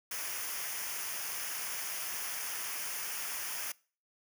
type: noise with comb filter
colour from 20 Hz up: white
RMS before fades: -38 dBFS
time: 0.11-3.72 s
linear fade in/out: 5 ms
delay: 0.25 ms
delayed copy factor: -0.7
effects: noise-tail reverb RT60 0.4 s tail -23 dB re dry